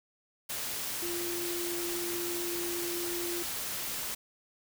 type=tone in noise; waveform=sine; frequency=347 Hz; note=F4; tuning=11 cents flat; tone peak=-35 dBFS; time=1.02-3.43 s; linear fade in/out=10 ms; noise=white; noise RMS=-36 dBFS; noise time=0.49-4.15 s; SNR=-2 dB; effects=none